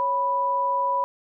sine tone pair together, 553 / 986.3 Hz, C#5 / B5, -4 / -3 cents, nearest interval minor seventh, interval 1001 cents, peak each -29 / -21 dBFS, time 0-1.04 s, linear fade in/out 0 ms, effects none

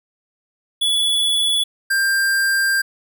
square tone pair in turn, 3417 / 1588.6 Hz, G#7 / G6, +49 / +23 cents, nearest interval octave + minor second, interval 1326 cents, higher first, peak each -16 dBFS, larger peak neither, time 0.81-1.64 / 1.9-2.82 s, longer second, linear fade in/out 10 ms, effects none

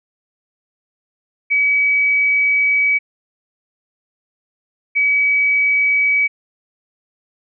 sine tone pair in turn, 2277 / 2277 Hz, C#7 / C#7, +46 / +46 cents, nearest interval unison, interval 0 cents, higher neither, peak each -12 dBFS, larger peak neither, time 1.5-2.99 / 4.95-6.28 s, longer first, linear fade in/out 20 ms, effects none

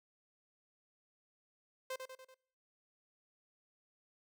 sawtooth tone with echo, 520 Hz, C5, 11 cents flat, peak -35 dBFS, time 1.9-1.96 s, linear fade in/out 5 ms, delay 96 ms, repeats 4, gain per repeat -5 dB, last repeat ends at 2.344 s, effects noise-tail reverb RT60 0.7 s tail -25 dB re dry

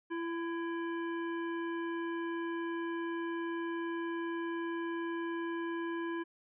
harmonic tone with a mistuned harmonic, 336.2 Hz, E4, 34 cents sharp, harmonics 1 / 3 / 5 / 7 / 9, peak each -35 / -43 / -44 / -55 / -57 dBFS, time 0.1-6.24 s, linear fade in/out 20 ms, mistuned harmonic 5, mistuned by -28 cents, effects none

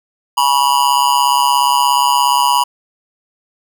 square tone with amplitude modulation, 974 Hz, B5, 24 cents flat, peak -7 dBFS, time 0.37-2.64 s, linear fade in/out 10 ms, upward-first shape sine, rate 137 Hz, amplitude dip 90%, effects none

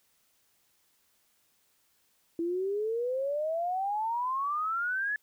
sine exponential sweep, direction up, 329.6 to 1725 Hz, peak -28 dBFS, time 2.39-5.16 s, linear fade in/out 2 ms, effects white hiss -70 dBFS RMS until 5.22 s

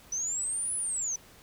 sine linear two-way sweep, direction up then down, 5920 to 10140 to 5920 Hz, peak -29 dBFS, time 0.12-1.16 s, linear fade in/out 5 ms, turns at 0.75 s, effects pink hiss -55 dBFS RMS until 1.42 s

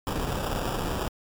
pink noise with sample-and-hold, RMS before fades -29 dBFS, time 0.07-1.08 s, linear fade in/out 0 ms, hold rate 2100 Hz, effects MP3 96 kbps

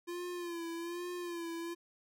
square tone with vibrato, 344.3 Hz, F4, 25 cents flat, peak -39 dBFS, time 0.07-1.75 s, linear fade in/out 20 ms, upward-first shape sine, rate 1.2 Hz, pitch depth 56 cents each way, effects none

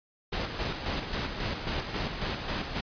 pink noise with tremolo, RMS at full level -31 dBFS, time 0.32-2.81 s, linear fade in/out 10 ms, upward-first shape square, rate 3.7 Hz, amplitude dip 45%, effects resampled to 11025 Hz

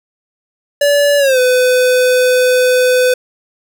square tone with pitch glide, 575 to 503.5 Hz, D5 to B4, -37 to +33 cents, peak -9 dBFS, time 0.81-3.14 s, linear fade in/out 5 ms, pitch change -230 cents, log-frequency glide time 1.18-1.39 s, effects none

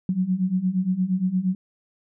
sine beating tone pair, 180 / 188.6 Hz, F#3 / F#3, -47 / +33 cents, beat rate 8.6 Hz, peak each -25 / -22 dBFS, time 0.09-1.55 s, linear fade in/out 2 ms, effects none

